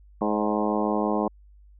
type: harmonic tone with a mistuned harmonic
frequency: 105.9 Hz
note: G#2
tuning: 34 cents sharp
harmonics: 2 / 3 / 4 / 5 / 6 / 7 / 8 / 9 / 10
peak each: -27 / -29 / -30 / -31 / -32 / -32 / -33 / -34 / -34 dBFS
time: 0.21-1.28 s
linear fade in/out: 5 ms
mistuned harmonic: 6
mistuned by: -30 cents
effects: added 50 Hz sine -49 dBFS peak until 1.79 s